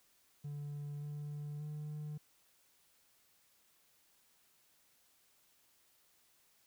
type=tone with pitch steps; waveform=triangle; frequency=145.3 / 147.1 / 150.3 Hz; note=D3 / D3 / D3; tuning=-18 / +3 / +40 cents; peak=-38 dBFS; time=0.44-2.18 s; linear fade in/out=10 ms; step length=580 ms; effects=tanh soft clip ceiling -34 dBFS + white hiss -71 dBFS RMS until 6.66 s